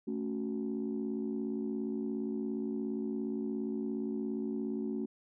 sine chord, F# minor, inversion first, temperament equal, 220 / 277.2 / 370 Hz, A3 / C#4 / F#4, 0 / 0 / 0 cents, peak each -35 / -37 / -38 dBFS, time 0.07-5.06 s, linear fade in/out 10 ms, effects tanh soft clip ceiling -26 dBFS

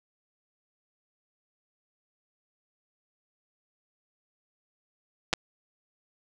clicks, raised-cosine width 0.2 ms, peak -7 dBFS, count 2, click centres 5.33 / 5.336 s, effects none

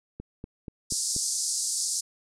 click train, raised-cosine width 3 ms, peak -24 dBFS, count 5, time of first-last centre 0.2-1.164 s, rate 4.15 Hz
white band-pass noise, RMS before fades -29 dBFS, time 0.9-2.01 s, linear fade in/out 10 ms, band 4700 to 9400 Hz, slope 48 dB/octave
effects none

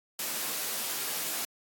white noise with comb filter, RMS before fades -33 dBFS, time 0.19-1.45 s, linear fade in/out 2 ms, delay 13 ms, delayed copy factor +0.6, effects high-pass 200 Hz 12 dB/octave + AAC 64 kbps

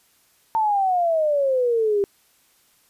sine exponential sweep, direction down, 903 to 394.1 Hz, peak -17 dBFS, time 0.55-2.04 s, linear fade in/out 0 ms, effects white hiss -60 dBFS RMS until 2.89 s + resampled to 32000 Hz

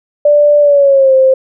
sine tone with pitch glide, 587.3 to 526.3 Hz, D5 to C5, 0 to +10 cents, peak -4 dBFS, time 0.25-1.34 s, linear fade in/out 5 ms, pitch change -190 cents, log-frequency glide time 0.6-1.14 s, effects none

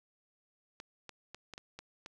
clicks, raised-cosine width 0.2 ms, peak -28 dBFS, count 7, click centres 0.801 / 1.093 / 1.346 / 1.537 / 1.579 / 1.79 / 2.061 s, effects none

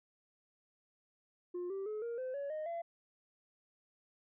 sine tone with pitch steps, 355.1 / 389.5 / 427.2 / 468.6 / 513.9 / 563.7 / 618.3 / 678.1 Hz, F4 / G4 / G#4 / A#4 / C5 / C#5 / D#5 / E5, +29 / -11 / +49 / +9 / -31 / +29 / -11 / +49 cents, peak -35 dBFS, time 1.54-2.82 s, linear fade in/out 10 ms, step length 160 ms, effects tanh soft clip ceiling -36 dBFS

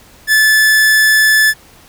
45% pulse tone, 1738 Hz, A6, 22 cents flat, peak -7 dBFS, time 0.27-1.54 s, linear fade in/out 50 ms, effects pink hiss -43 dBFS RMS until 1.88 s

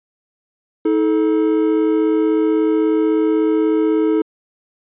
triangle tone pair together, 317.5 / 433.8 Hz, D#4 / A4, +35 / -25 cents, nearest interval perfect fourth, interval 540 cents, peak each -13 / -15 dBFS, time 0.85-4.22 s, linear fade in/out 5 ms, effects resampled to 8000 Hz

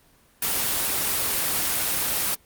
white noise, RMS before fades -24 dBFS, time 0.42-2.35 s, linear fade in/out 5 ms, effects pink hiss -58 dBFS RMS until 2.45 s + Opus 24 kbps

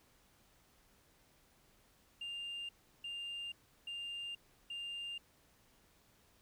sine tone bursts, 2800 Hz, F7, 4 cents sharp, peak -39 dBFS, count 4, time 2.21-5.18 s, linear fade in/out 5 ms, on 480 ms, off 350 ms, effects tanh soft clip ceiling -39 dBFS + pink hiss -69 dBFS RMS until 6.41 s

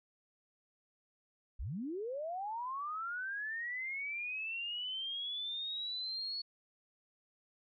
sine linear sweep, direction up, 35.94 to 4410 Hz, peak -37 dBFS, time 1.59-6.42 s, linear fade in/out 10 ms, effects none

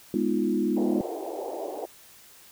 sine chord, F half-diminished seventh, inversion first, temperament equal, 207.7 / 246.9 / 311.1 / 349.2 Hz, Ab3 / Cb4 / Eb4 / F4, 0 / 0 / 0 / 0 cents, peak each -28 dBFS, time 0.14-1.01 s, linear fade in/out 2 ms
pink band-pass noise, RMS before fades -34 dBFS, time 0.76-1.86 s, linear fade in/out 10 ms, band 330 to 810 Hz, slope 48 dB/octave
effects white hiss -52 dBFS RMS until 2.51 s

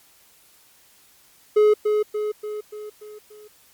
triangle tone with echo, 423.1 Hz, G#4, 32 cents sharp, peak -10 dBFS, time 1.56-1.74 s, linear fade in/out 10 ms, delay 290 ms, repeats 6, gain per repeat -5 dB, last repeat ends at 3.48 s, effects white hiss -55 dBFS RMS until 3.73 s + MP3 96 kbps

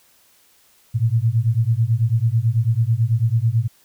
sine beating tone pair, 110 / 119.1 Hz, A2 / A#2, 0 / +38 cents, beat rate 9.1 Hz, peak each -18 dBFS, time 0.94-3.68 s, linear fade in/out 20 ms, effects white hiss -56 dBFS RMS until 3.84 s

